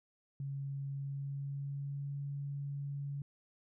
sine tone with pitch glide, 138.59 to 141.26 Hz, C#3 to C#3, 0 to +33 cents, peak -37 dBFS, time 0.4-3.22 s, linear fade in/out 2 ms, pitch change +33 cents, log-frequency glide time 0.9-2.21 s, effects none

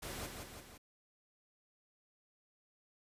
pink noise with echo, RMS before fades -44 dBFS, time 0.02-0.27 s, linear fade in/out 10 ms, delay 170 ms, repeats 3, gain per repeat -4 dB, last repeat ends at 0.78 s, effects resampled to 32000 Hz

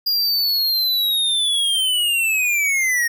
square linear sweep, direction down, 4848 to 1848 Hz, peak -17 dBFS, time 0.06-3.08 s, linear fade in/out 10 ms, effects none

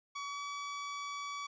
sawtooth tone with pitch glide, 1133 to 1141.5 Hz, C#6 to D6, +37 to -50 cents, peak -35 dBFS, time 0.15-1.47 s, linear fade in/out 10 ms, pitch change +13 cents, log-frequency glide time 0.26-0.4 s, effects resampled to 16000 Hz

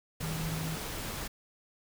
sine tone in noise, 160 Hz, D#3, 49 cents sharp, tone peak -34 dBFS, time 0.22-0.76 s, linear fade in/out 10 ms, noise pink, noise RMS -38 dBFS, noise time 0.2-1.28 s, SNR +1 dB, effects none

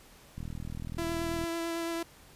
click train, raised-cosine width 5 ms, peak -27 dBFS, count 44, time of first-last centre 0.38-1.439 s, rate 40.6 Hz
sawtooth tone with vibrato, 334.3 Hz, E4, 24 cents sharp, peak -28 dBFS, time 0.98-2.03 s, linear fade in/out 5 ms, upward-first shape triangle, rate 9 Hz, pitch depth 16 cents each way
effects pink hiss -56 dBFS RMS until 2.35 s + resampled to 32000 Hz

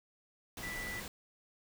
sine tone in noise, 1975.5 Hz, B6, in tune, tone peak -40 dBFS, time 0.63-1 s, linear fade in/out 2 ms, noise pink, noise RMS -44 dBFS, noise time 0.57-1.08 s, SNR +1 dB, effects none

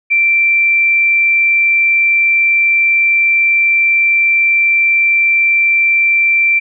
sine tone, 2349 Hz, D7, in tune, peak -8 dBFS, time 0.1-6.6 s, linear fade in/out 20 ms, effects none

